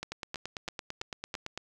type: two click trains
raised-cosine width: 0.2 ms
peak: -19 / -19 dBFS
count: 5 / 14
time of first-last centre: 0.03-1.341 / 0.12-1.576 s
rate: 3.05 / 8.93 Hz
effects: none